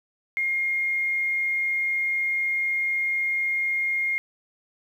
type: tone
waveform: sine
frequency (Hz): 2132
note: C7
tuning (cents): +32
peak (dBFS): -22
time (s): 0.37-4.18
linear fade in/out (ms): 0
effects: 9-bit